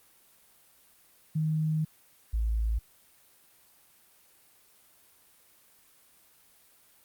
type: tone pair in turn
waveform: sine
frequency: 156.3 / 55.26 Hz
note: D#3 / A1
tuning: +8 / +8 cents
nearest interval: octave + tritone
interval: 1800 cents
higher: first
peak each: -25 dBFS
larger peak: neither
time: 1.35-1.85 / 2.33-2.79 s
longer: first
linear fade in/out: 10 ms
effects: white hiss -61 dBFS RMS until 7.04 s + Opus 32 kbps